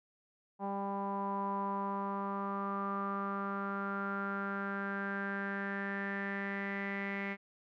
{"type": "tone with low-pass filter sweep", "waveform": "sawtooth", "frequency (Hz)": 198.2, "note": "G3", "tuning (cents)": 19, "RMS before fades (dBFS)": -37, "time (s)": [0.59, 7.37], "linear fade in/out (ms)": 50, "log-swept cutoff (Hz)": [880, 2100], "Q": 8.2, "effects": []}